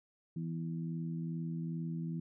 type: harmonic tone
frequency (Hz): 82.41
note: E2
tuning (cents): 0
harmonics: 2 / 3 / 4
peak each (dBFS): -36 / -45 / -48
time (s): 0.36-2.2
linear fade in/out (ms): 5
effects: none